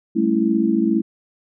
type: chord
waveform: sine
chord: A dominant seventh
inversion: third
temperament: just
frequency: 198 / 220 / 275 / 330 Hz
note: G3 / A3 / C#4 / E4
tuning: +18 / 0 / -14 / +2 cents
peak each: -23 / -19 / -24 / -19 dBFS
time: 0.15-1.02 s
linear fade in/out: 20 ms
effects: none